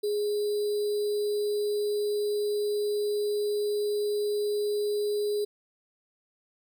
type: tone with sample-and-hold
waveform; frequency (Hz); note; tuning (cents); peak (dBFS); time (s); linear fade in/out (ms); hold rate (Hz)
sine; 415.3; G#4; 0; -25; 0.03-5.45; 10; 4410
effects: none